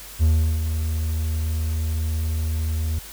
triangle tone with ADSR envelope, 79.2 Hz, D#2, 31 cents sharp, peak -11 dBFS, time 0.19-2.99 s, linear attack 37 ms, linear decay 360 ms, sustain -8 dB, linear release 6 ms, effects added 50 Hz sine -44 dBFS peak until 3.12 s + white hiss -40 dBFS RMS until 3.12 s

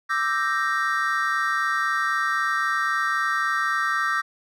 triangle chord, E half-diminished seventh, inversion third, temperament equal, 1174.7 / 1318.5 / 1568 / 1864.7 Hz, D6 / E6 / G6 / Bb6, 0 / 0 / 0 / 0 cents, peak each -25 dBFS, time 0.09-4.22 s, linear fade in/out 20 ms, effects none

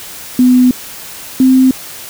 sine tone pair in turn, 251.1 / 260 Hz, B3 / C4, +29 / -11 cents, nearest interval minor second, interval 60 cents, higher second, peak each -4 / -4 dBFS, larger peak neither, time 0.39-0.71 / 1.4-1.71 s, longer first, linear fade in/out 2 ms, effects white hiss -29 dBFS RMS until 2.09 s

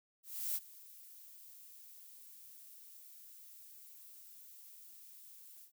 violet noise with ADSR envelope, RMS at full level -36 dBFS, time 0.23-5.72 s, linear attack 330 ms, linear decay 34 ms, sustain -20 dB, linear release 94 ms, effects none

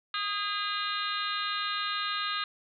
harmonic tone with a mistuned harmonic, 406.6 Hz, G#4, 37 cents flat, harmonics 3 / 4 / 5 / 6 / 7 / 8 / 9 / 10, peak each -33 / -37 / -42 / -43 / -39 / -44 / -37 / -38 dBFS, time 0.14-2.44 s, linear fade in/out 2 ms, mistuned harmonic 3, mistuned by +31 cents, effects none

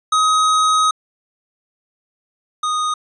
square tone pair in turn, 1262 / 1240.3 Hz, D#6 / D#6, +24 / -6 cents, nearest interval unison, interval 30 cents, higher first, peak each -13 / -18 dBFS, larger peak first, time 0.12-0.91 / 2.63-2.94 s, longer first, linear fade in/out 5 ms, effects resampled to 22050 Hz

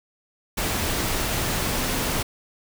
sine tone in noise, 255 Hz, C4, 44 cents flat, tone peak -34 dBFS, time 1.79-2.14 s, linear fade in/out 10 ms, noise pink, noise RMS -25 dBFS, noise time 0.57-2.23 s, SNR -12 dB, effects none

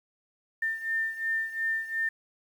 sine beating tone pair, 1800 / 1802.8 Hz, A6 / A6, +39 / +42 cents, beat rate 2.8 Hz, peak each -29 / -33 dBFS, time 0.62-2.09 s, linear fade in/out 5 ms, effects 9-bit

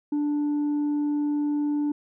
sine tone with tanh clipping, 293.7 Hz, D4, in tune, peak -23 dBFS, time 0.12-1.92 s, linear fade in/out 5 ms, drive 2 dB, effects none

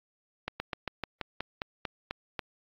slowing click train, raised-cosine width 0.3 ms, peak -16 dBFS, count 11, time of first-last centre 0.48-2.392 s, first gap 120 ms, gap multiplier 1.1, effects low-pass 5000 Hz 12 dB/octave + AAC 64 kbps

